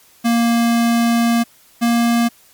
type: tone pair in turn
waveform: square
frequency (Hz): 233.6 / 234.7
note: A#3 / A#3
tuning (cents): +4 / +12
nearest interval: unison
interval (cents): 8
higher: second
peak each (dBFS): -13 / -13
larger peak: neither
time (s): 0.24-1.44 / 1.81-2.29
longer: first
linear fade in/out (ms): 20
effects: white hiss -50 dBFS RMS until 2.53 s + MP3 96 kbps